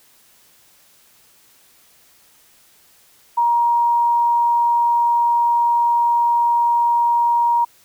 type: tone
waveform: sine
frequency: 945 Hz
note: A#5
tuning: 23 cents sharp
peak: -13 dBFS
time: 3.37-7.65 s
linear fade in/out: 10 ms
effects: white hiss -53 dBFS RMS until 7.84 s